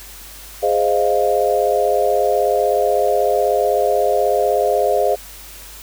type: chord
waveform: sine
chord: F minor seventh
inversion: first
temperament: equal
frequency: 415.3 / 523.3 / 622.3 / 698.5 Hz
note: Ab4 / C5 / Eb5 / F5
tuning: 0 / 0 / 0 / 0 cents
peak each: -19 dBFS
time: 0.62-5.16 s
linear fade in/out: 20 ms
effects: added 50 Hz sine -41 dBFS peak until 5.82 s + white hiss -38 dBFS RMS until 5.82 s

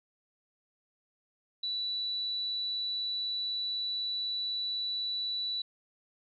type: tone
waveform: sine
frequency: 3952 Hz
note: B7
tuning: in tune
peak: -31 dBFS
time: 1.63-5.62 s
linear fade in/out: 5 ms
effects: none

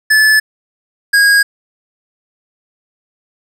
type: tone pair in turn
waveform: square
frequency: 1735 / 1637.6 Hz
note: A6 / G#6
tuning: -25 / -25 cents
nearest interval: minor second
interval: 100 cents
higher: first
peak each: -7 dBFS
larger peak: neither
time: 0.1-0.4 / 1.13-1.43 s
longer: neither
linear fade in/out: 10 ms
effects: low-pass 12000 Hz 12 dB/octave + 8-bit

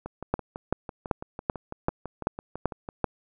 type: two click trains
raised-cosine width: 1 ms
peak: -9 / -21 dBFS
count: 8 / 18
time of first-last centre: 0.34-3.043 / 0.06-2.889 s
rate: 2.59 / 6.01 Hz
effects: none

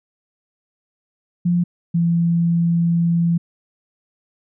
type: tone pair in turn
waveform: sine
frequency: 174.61 / 169.35 Hz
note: F3 / E3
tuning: 0 / +47 cents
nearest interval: minor second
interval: 53 cents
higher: first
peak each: -14 dBFS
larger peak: neither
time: 1.45-1.64 / 1.94-3.38 s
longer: second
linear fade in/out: 10 ms
effects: none

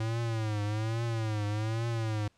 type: tone with vibrato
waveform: square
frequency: 110 Hz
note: A2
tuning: in tune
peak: -30 dBFS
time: 0-2.28 s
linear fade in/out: 5 ms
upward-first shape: triangle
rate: 1.2 Hz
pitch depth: 120 cents each way
effects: pink hiss -69 dBFS RMS until 2.37 s + low-pass 7000 Hz 12 dB/octave

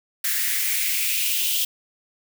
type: noise with high-pass filter sweep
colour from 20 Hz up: blue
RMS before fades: -23 dBFS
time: 0.24-1.65 s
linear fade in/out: 5 ms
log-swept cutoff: 1700 to 3100 Hz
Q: 4.4
effects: none

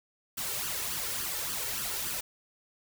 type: noise with flanger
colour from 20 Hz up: white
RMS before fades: -34 dBFS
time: 0.37-2.21 s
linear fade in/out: 10 ms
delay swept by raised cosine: 0.64 to 2.24 ms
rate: 3.5 Hz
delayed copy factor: +0.65
effects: none

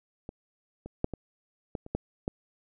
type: clicks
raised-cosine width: 2 ms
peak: -25 / -27 / -12 / -22 / -19 / -30 / -15 / -16 dBFS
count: 8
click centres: 0.291 / 0.86 / 1.044 / 1.137 / 1.752 / 1.864 / 1.95 / 2.279 s
effects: none

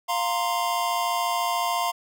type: chord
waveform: square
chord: F suspended fourth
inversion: none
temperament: equal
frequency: 698.5 / 932.3 / 1046.5 Hz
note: F5 / Bb5 / C6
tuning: 0 / 0 / 0 cents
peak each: -28 / -29 / -28 dBFS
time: 0.08-1.92 s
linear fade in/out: 20 ms
effects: none

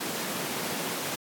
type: high-pass noise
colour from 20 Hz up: pink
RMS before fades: -33 dBFS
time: 0-1.16 s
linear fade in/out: 10 ms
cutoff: 170 Hz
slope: 24 dB/octave
effects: AAC 64 kbps

